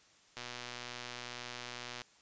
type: click train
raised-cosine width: 0.2 ms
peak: -25 dBFS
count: 202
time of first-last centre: 0.37-2.018 s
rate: 122 Hz
effects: white hiss -64 dBFS RMS until 2.21 s + resampled to 16000 Hz